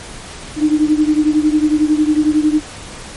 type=beating tone pair; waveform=sine; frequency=301.3 / 312.3 Hz; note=D4 / D#4; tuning=+44 / +7 cents; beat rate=11 Hz; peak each=-12 / -15 dBFS; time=0.56-2.62 s; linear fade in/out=50 ms; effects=pink hiss -32 dBFS RMS until 3.16 s + MP3 48 kbps